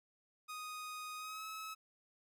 sawtooth tone with pitch glide, 1244.5 to 1290.6 Hz, D#6 to E6, 0 to -37 cents, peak -40 dBFS, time 0.48-1.75 s, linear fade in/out 20 ms, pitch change +63 cents, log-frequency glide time 1.17-1.44 s, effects none

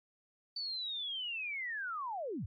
sine linear sweep, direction down, 4568 to 66.1 Hz, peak -36 dBFS, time 0.56-2.46 s, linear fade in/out 5 ms, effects MP3 32 kbps

